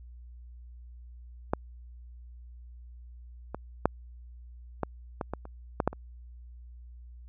clicks, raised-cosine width 1 ms, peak -11 / -20 / -7 / -14 / -17 / -18 / -30 / -11 / -9 / -26 dBFS, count 10, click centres 1.535 / 3.546 / 3.856 / 4.833 / 5.212 / 5.336 / 5.454 / 5.802 / 5.876 / 5.93 s, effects added 60 Hz sine -45 dBFS peak until 7.28 s

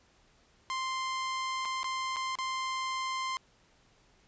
sawtooth tone with dropouts, 1046.5 Hz, C6, in tune, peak -28 dBFS, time 0.7-3.37 s, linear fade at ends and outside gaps 0 ms, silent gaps 1.651-1.655 / 1.831-1.843 / 2.161-2.167 / 2.354-2.387 s, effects pink hiss -65 dBFS RMS until 4.27 s + resampled to 16000 Hz

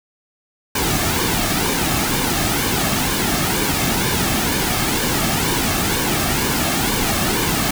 pink noise with flanger, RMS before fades -19 dBFS, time 0.75-7.71 s, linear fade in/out 5 ms, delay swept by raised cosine 1.5 to 2.09 ms, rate 2.1 Hz, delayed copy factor -0.55, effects none

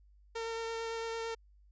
sawtooth tone with vibrato, 455.3 Hz, A#4, 41 cents flat, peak -32 dBFS, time 0.35-1.35 s, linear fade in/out 10 ms, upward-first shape sine, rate 8.9 Hz, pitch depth 11 cents each way, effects added 50 Hz sine -59 dBFS peak until 1.71 s + resampled to 16000 Hz

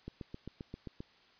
click train, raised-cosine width 3 ms, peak -29 dBFS, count 8, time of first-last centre 0.08-1.005 s, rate 7.57 Hz, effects white hiss -64 dBFS RMS until 1.39 s + resampled to 11025 Hz

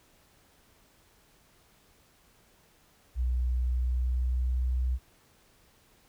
sine tone with pitch glide, 61.74 to 62.89 Hz, B1 to B1, 0 to +32 cents, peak -25 dBFS, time 3.15-4.99 s, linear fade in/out 50 ms, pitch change +32 cents, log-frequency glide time 3.49-4.84 s, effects pink hiss -63 dBFS RMS until 6.08 s

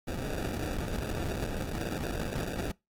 pink noise with sample-and-hold, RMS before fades -34 dBFS, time 0.07-2.72 s, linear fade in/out 10 ms, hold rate 1050 Hz, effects noise-tail reverb RT60 0.2 s tail -23 dB re dry + AAC 48 kbps

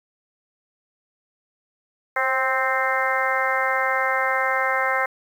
harmonic tone with a mistuned harmonic, 261.6 Hz, C4, in tune, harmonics 2 / 3 / 4 / 5 / 6 / 7 / 8, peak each -27 / -27 / -27 / -27 / -27 / -27 / -27 dBFS, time 2.16-5.06 s, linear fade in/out 5 ms, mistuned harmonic 2, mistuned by +27 cents, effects 8-bit

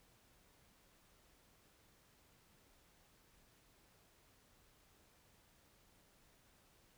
silence, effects pink hiss -70 dBFS RMS until 6.97 s

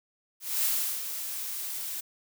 blue noise with ADSR envelope, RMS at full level -26 dBFS, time 0.4-2.01 s, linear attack 230 ms, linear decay 370 ms, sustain -9 dB, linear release 11 ms, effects none

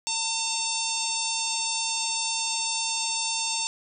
harmonic tone, 902 Hz, A5, 43 cents sharp, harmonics 1 / 3 / 4 / 5 / 6 / 7 / 8 / 9, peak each -34 / -34 / -34 / -34 / -34 / -34 / -34 / -34 dBFS, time 0.07-3.67 s, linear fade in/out 0 ms, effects none

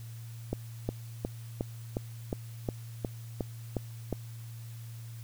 click train, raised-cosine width 2 ms, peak -17 dBFS, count 11, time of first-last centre 0.53-4.127 s, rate 2.78 Hz, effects added 115 Hz sine -41 dBFS peak until 5.23 s + white hiss -56 dBFS RMS until 5.23 s

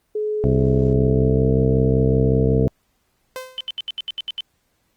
sine tone with pitch glide, 425 to 450.3 Hz, G#4 to A4, +40 to +40 cents, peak -20 dBFS, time 0.15-2.67 s, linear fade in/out 5 ms, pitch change +100 cents, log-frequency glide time 0.91-1.54 s
harmonic tone, 65.41 Hz, C2, in tune, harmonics 1 / 2 / 3 / 4 / 5 / 6 / 8 / 9 / 10, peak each -22 / -18 / -23 / -24 / -29 / -30 / -32 / -40 / -32 dBFS, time 0.44-2.68 s, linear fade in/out 0 ms
sawtooth tone with exponential decay, 515 Hz, C5, 28 cents flat, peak -22 dBFS, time 3.36-3.72 s, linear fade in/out 0 ms, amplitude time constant 78 ms
sine tone bursts, 3053 Hz, G7, 46 cents flat, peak -23 dBFS, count 9, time 3.58-4.406 s, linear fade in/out 0 ms, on 26 ms, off 74 ms
effects pink hiss -67 dBFS RMS until 4.96 s + Opus 24 kbps

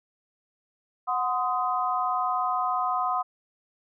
sine tone cluster, 735 / 1031 / 1252 Hz, F#5 / C6 / D#6, -12 / -26 / +10 cents, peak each -28 dBFS, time 1.07-3.23 s, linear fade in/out 20 ms, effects none

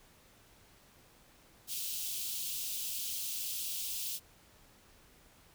white high-pass noise, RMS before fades -38 dBFS, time 1.67-4.2 s, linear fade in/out 50 ms, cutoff 2700 Hz, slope 48 dB/octave, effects pink hiss -62 dBFS RMS until 5.54 s

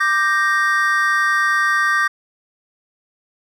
triangle chord, G minor, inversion second, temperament equal with one note detuned, 1181.5 / 1568 / 1864.7 Hz, D6 / G6 / Bb6, +10 / 0 / 0 cents, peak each -17 dBFS, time 0-2.08 s, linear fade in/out 10 ms, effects none

